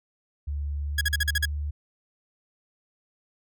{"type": "tone with pitch glide", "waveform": "sine", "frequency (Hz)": [72.2, 73.55], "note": ["D2", "D2"], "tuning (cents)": [-29, 3], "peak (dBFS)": -27, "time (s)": [0.47, 1.71], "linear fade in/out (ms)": 10, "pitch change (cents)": 32, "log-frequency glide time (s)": [0.79, 1.15]}
{"type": "tone bursts", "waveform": "sawtooth", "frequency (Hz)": 1661.2, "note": "G#6", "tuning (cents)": 0, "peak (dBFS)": -18, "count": 7, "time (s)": [0.98, 1.455], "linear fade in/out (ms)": 5, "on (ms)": 31, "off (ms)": 43}
{"effects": []}